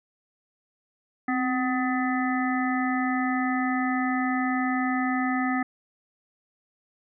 harmonic tone with a mistuned harmonic, 251.7 Hz, B3, 33 cents sharp, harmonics 1 / 3 / 5 / 7 / 8, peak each -25 / -30 / -32 / -33 / -34 dBFS, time 1.28-5.63 s, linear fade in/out 5 ms, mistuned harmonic 1, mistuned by +53 cents, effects none

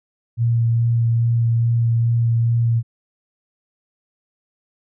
sine tone with vibrato, 116.54 Hz, A#2, in tune, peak -14 dBFS, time 0.37-2.83 s, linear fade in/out 50 ms, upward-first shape sine, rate 2.4 Hz, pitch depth 12 cents each way, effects none

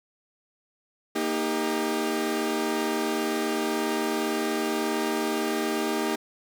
sawtooth chord, Eb major, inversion second, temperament equal with one note detuned, 233.1 / 311.1 / 398.6 Hz, Bb3 / Eb4 / G4, 0 / 0 / +29 cents, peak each -27 / -25 / -25 dBFS, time 1.15-6.16 s, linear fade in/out 10 ms, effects none

